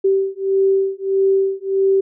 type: beating tone pair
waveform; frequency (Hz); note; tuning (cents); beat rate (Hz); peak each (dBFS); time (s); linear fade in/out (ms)
sine; 387.1 / 388.7; G4 / G4; -22 / -15; 1.6; -17; 0.04-2.01; 10
effects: none